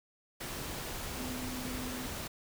sine tone in noise, 252.3 Hz, B3, 37 cents sharp, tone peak -40 dBFS, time 1.17-2.07 s, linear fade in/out 10 ms, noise pink, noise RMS -40 dBFS, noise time 0.4-2.28 s, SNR -3 dB, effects none

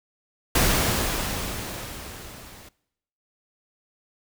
pink noise with level ramp, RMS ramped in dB -19 to -46 dBFS, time 0.55-2.69 s, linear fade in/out 5 ms, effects noise-tail reverb RT60 0.8 s tail -22 dB re dry

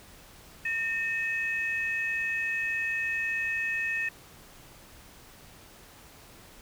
sine tone pair together, 1822.6 / 2559 Hz, A#6 / D#7, -39 / +48 cents, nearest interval tritone, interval 587 cents, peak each -29 / -30 dBFS, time 0.65-4.09 s, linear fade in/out 5 ms, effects tanh soft clip ceiling -20 dBFS + pink hiss -52 dBFS RMS until 6.61 s

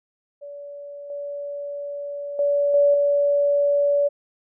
sine tone with level steps, 573 Hz, D5, 43 cents flat, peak -34 / -28 / -17 / -13 / -16 dBFS, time 0.41-4.09 s, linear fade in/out 20 ms, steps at 1.1 / 2.39 / 2.74 / 2.94 s, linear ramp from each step 2 ms, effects none

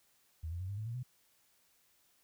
sine tone with pitch steps, 80.1 / 86.35 / 93.08 / 100.34 / 108.16 / 116.6 / 125.69 Hz, E2 / F2 / F#2 / G2 / A2 / A#2 / B2, -49 / -19 / +11 / +41 / -29 / +1 / +31 cents, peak -37 dBFS, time 0.43-1.032 s, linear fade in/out 10 ms, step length 86 ms, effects white hiss -71 dBFS RMS until 2.23 s

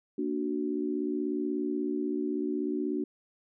sine chord, Bb augmented, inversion none, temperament equal, 233.1 / 293.7 / 370 Hz, Bb3 / D4 / F#4, 0 / 0 / 0 cents, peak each -35 / -31 / -33 dBFS, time 0.18-3.04 s, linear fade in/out 5 ms, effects none

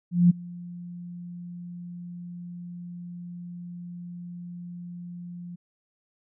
sine tone with ADSR envelope, 175.1 Hz, F3, 5 cents sharp, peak -12 dBFS, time 0.11-5.56 s, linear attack 190 ms, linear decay 15 ms, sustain -24 dB, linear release 12 ms, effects none

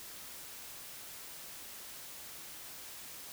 silence, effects white hiss -48 dBFS RMS until 3.32 s

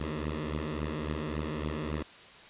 10% pulse beating tone pair, 74.7 / 78.3 Hz, D2 / D#2, +30 / +11 cents, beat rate 3.6 Hz, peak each -27 dBFS, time 0-2.03 s, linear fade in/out 5 ms, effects white hiss -51 dBFS RMS until 2.49 s + resampled to 8000 Hz

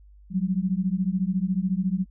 sine beating tone pair, 180.3 / 194.3 Hz, F#3 / G3, -45 / -15 cents, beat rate 14 Hz, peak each -25 / -25 dBFS, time 0.3-2.06 s, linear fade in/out 50 ms, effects added 50 Hz sine -48 dBFS peak until 2.1 s

